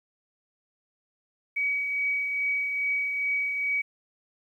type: tone with tremolo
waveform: sine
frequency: 2267 Hz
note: C#7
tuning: 38 cents sharp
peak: -23 dBFS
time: 1.56-3.82 s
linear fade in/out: 10 ms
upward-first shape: triangle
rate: 2.4 Hz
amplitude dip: 40%
effects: 10-bit